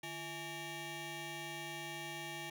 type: ring-modulated tone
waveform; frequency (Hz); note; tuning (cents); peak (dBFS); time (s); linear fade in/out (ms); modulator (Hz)
15% pulse; 493.9; B4; 0; -33; 0.03-2.5; 5; 1330
effects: none